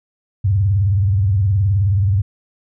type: tone with vibrato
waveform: sine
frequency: 98 Hz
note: G2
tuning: in tune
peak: -12 dBFS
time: 0.44-2.22 s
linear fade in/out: 10 ms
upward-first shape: triangle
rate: 19 Hz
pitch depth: 210 cents each way
effects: none